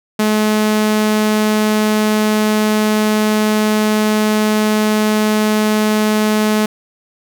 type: tone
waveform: sawtooth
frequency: 213.9 Hz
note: A3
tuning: 49 cents flat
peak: -8 dBFS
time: 0.19-6.66 s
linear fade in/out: 5 ms
effects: none